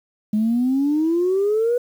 sine exponential sweep, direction up, 208.7 to 493.9 Hz, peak -15 dBFS, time 0.33-1.78 s, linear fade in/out 5 ms, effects tanh soft clip ceiling -12 dBFS + 8-bit

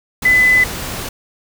sine tone in noise, 2008 Hz, B6, 28 cents sharp, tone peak -8 dBFS, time 0.25-0.64 s, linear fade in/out 5 ms, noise pink, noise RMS -25 dBFS, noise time 0.22-1.09 s, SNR +14 dB, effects none

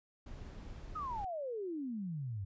brown noise, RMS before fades -47 dBFS, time 0.26-1.25 s, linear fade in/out 5 ms
sine exponential sweep, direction down, 1300 to 92.5 Hz, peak -37 dBFS, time 0.95-2.45 s, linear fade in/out 10 ms
effects resampled to 16000 Hz

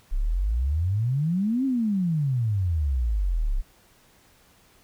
sine exponential two-way sweep, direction up then down, 31.14 to 274.3 to 31.14 Hz, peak -21 dBFS, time 0.11-3.62 s, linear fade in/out 20 ms, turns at 1.65 s, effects pink hiss -58 dBFS RMS until 4.83 s

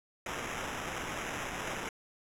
white noise with sample-and-hold, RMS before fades -38 dBFS, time 0.26-1.89 s, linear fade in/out 2 ms, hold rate 4410 Hz, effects low-pass 11000 Hz 12 dB/octave

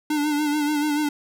square tone with vibrato, 297.2 Hz, D4, 21 cents sharp, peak -21 dBFS, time 0.1-1.09 s, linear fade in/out 5 ms, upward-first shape sine, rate 6.9 Hz, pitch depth 45 cents each way, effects none

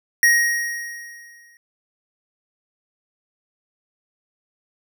square tone with exponential decay, 1881 Hz, A#6, 15 cents sharp, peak -11 dBFS, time 0.23-1.57 s, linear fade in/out 1 ms, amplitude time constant 290 ms, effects none

